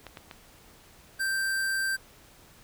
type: clicks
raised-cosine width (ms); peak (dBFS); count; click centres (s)
0.3; -25; 3; 0.067 / 0.172 / 0.312
type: tone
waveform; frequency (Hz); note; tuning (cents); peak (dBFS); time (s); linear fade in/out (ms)
square; 1568; G6; 0; -27; 1.19-1.97; 20
effects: pink hiss -55 dBFS RMS until 2.63 s